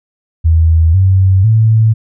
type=tone with pitch steps; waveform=sine; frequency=81.2 / 94.9 / 110.92 Hz; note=E2 / F#2 / A2; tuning=-26 / +44 / +14 cents; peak=-5 dBFS; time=0.44-1.94 s; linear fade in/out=20 ms; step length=500 ms; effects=none

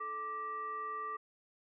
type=tone with frequency modulation; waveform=sine; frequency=1174.7 Hz; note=D6; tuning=in tune; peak=-37 dBFS; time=0-1.17 s; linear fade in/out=10 ms; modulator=740 Hz; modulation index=0.53; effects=none

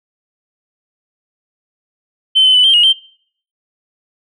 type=tone with pitch steps; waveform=sine; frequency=3076 / 3047 / 2992 / 3155 / 2879 / 3132 Hz; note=G7 / G7 / F#7 / G7 / F#7 / G7; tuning=-33 / -50 / +19 / +10 / -48 / -2 cents; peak=-5 dBFS; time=2.35-2.932 s; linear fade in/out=20 ms; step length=97 ms; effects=noise-tail reverb RT60 0.6 s tail -25 dB re dry + tanh soft clip ceiling -2 dBFS

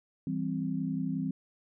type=chord; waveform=sine; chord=C major; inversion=first; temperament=equal; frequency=164.81 / 196 / 261.6 Hz; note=E3 / G3 / C4; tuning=0 / 0 / 0 cents; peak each=-34 / -35 / -33 dBFS; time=0.27-1.31 s; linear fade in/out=2 ms; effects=none

